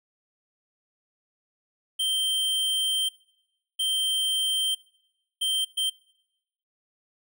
square tone bursts at uneven times, 3136 Hz, G7, in tune, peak -24 dBFS, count 4, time 1.99-3.09 / 3.79-4.75 / 5.41-5.65 / 5.77-5.9 s, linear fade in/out 10 ms, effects noise-tail reverb RT60 0.9 s tail -23 dB re dry

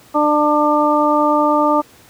harmonic tone, 298.3 Hz, D4, 27 cents sharp, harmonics 1 / 2 / 3 / 4, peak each -17 / -17 / -17 / -17 dBFS, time 0.14-1.82 s, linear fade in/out 20 ms, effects pink hiss -46 dBFS RMS until 2.09 s + high-pass 80 Hz 12 dB/octave

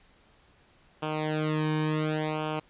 sawtooth tone with flanger, 154.5 Hz, D#3, 12 cents flat, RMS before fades -29 dBFS, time 1.02-2.6 s, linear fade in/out 10 ms, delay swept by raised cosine 0.51 to 1.51 ms, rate 0.69 Hz, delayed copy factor -1, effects pink hiss -61 dBFS RMS until 2.69 s + resampled to 8000 Hz

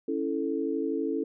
sine chord, A major, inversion first, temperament equal, 277.2 / 329.6 / 440 Hz, C#4 / E4 / A4, 0 / 0 / 0 cents, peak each -31 dBFS, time 0.08-1.24 s, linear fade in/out 5 ms, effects none

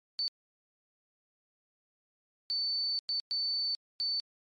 sine tone bursts at uneven times, 4518 Hz, C#8, 32 cents sharp, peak -29 dBFS, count 5, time 0.19-0.28 / 2.5-2.99 / 3.09-3.2 / 3.31-3.75 / 4-4.2 s, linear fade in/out 0 ms, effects MP3 48 kbps

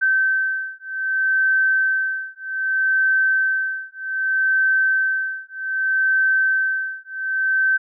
sine beating tone pair, 1545 / 1545.64 Hz, G6 / G6, -26 / -25 cents, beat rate 0.64 Hz, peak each -20 dBFS, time 0.01-7.78 s, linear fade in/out 20 ms, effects none

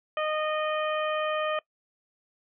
harmonic tone, 616 Hz, D#5, 17 cents flat, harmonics 1 / 2 / 3 / 4 / 5, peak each -28 / -31 / -37 / -37 / -39 dBFS, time 0.17-1.59 s, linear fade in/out 2 ms, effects noise-tail reverb RT60 0.1 s tail -22 dB re dry

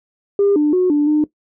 sine tone with pitch steps, 401.6 / 298 / 365.6 / 293.9 / 302.2 Hz, G4 / D4 / F#4 / D4 / D4, +42 / +25 / -21 / +1 / +50 cents, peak -10 dBFS, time 0.39-1.24 s, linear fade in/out 2 ms, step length 170 ms, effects noise-tail reverb RT60 0.1 s tail -18 dB re dry + tanh soft clip ceiling -7 dBFS

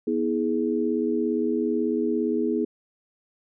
sine tone cluster, 243.9 / 321.7 / 418.5 Hz, B3 / E4 / G#4, -21 / -42 / +13 cents, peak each -26 dBFS, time 0.07-2.65 s, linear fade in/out 5 ms, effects none

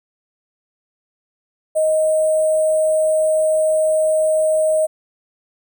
sine tone with sample-and-hold, 627 Hz, D#5, 13 cents sharp, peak -13 dBFS, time 1.75-4.87 s, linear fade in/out 20 ms, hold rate 8820 Hz, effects none

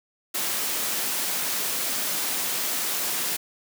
white high-pass noise, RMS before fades -27 dBFS, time 0.34-3.37 s, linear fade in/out 10 ms, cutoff 160 Hz, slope 24 dB/octave, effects none

